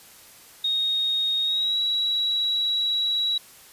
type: tone with pitch glide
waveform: sine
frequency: 3729 to 3892 Hz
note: A#7 to B7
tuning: 0 to -26 cents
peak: -21 dBFS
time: 0.64-3.38 s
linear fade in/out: 5 ms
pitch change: +74 cents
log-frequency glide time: 1.42-1.77 s
effects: white hiss -49 dBFS RMS until 3.72 s + resampled to 32000 Hz